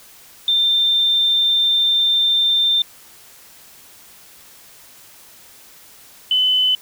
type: tone pair in turn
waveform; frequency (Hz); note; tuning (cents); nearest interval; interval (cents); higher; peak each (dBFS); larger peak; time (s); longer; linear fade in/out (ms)
sine; 3586 / 3021; A7 / F#7; +32 / +35; minor third; 297; first; -13; neither; 0.48-2.82 / 6.31-6.75; first; 2
effects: white hiss -45 dBFS RMS until 6.81 s